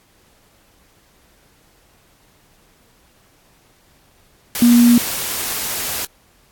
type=tone in noise; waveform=sine; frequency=239 Hz; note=A#3; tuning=43 cents sharp; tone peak=-7 dBFS; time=4.62-4.98 s; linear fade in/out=2 ms; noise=white; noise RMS=-23 dBFS; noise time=4.55-6.05 s; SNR=+13 dB; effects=pink hiss -55 dBFS RMS until 6.51 s + AAC 64 kbps